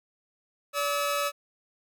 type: tone pair together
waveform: sawtooth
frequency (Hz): 575 / 1290.8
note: D5 / E6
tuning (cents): -37 / -37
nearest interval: octave + major second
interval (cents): 1400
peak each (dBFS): -25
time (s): 0.73-1.32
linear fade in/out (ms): 50
effects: none